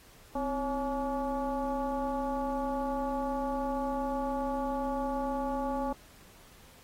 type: tone with frequency modulation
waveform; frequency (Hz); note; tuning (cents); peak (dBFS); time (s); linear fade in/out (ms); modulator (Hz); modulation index
sine; 554.4; C#5; 0; -29; 0.35-5.93; 5; 294; 1.5
effects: pink hiss -57 dBFS RMS until 6.83 s + AAC 48 kbps